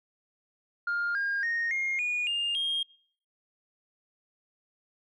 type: tone with pitch steps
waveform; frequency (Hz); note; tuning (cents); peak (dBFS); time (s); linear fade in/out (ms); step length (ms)
sine; 1407 / 1616.2 / 1856.5 / 2133 / 2450 / 2814 / 3232; F6 / G#6 / A#6 / C7 / D#7 / F7 / G#7; +12 / -48 / -8 / +33 / -27 / +12 / -48; -25; 0.87-2.83; 5; 280
effects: noise-tail reverb RT60 0.6 s tail -26 dB re dry + tanh soft clip ceiling -24 dBFS